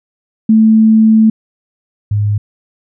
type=tone pair in turn; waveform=sine; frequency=220 / 103.83 Hz; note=A3 / G#2; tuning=0 / 0 cents; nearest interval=octave + minor second; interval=1300 cents; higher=first; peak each=-4 / -10 dBFS; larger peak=first; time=0.49-1.3 / 2.11-2.38 s; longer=first; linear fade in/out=5 ms; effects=none